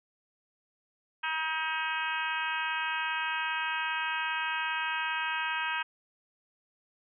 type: harmonic tone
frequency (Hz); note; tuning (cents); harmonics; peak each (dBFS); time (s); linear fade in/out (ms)
317.5; D#4; +35; 3 / 4 / 5 / 6 / 7 / 8 / 9 / 10; -35 / -39 / -34 / -42 / -43 / -36 / -41 / -43; 1.23-5.83; 10
effects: none